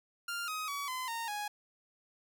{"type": "tone with pitch steps", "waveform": "sawtooth", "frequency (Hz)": [1396.9, 1259, 1134.6, 1022.6, 921.6, 830.6], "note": ["F6", "D#6", "C#6", "C6", "A#5", "G#5"], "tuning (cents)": [0, 20, 40, -40, -20, 0], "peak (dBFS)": -32, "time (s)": [0.28, 1.48], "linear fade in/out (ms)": 5, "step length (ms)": 200, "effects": []}